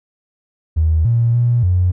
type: tone with pitch steps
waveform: triangle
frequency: 79.5 / 117.1 / 120.1 / 90.1 Hz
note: D#2 / A#2 / B2 / F#2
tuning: +38 / +8 / -48 / -45 cents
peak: -7 dBFS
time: 0.76-1.92 s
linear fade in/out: 20 ms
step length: 290 ms
effects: tanh soft clip ceiling -9 dBFS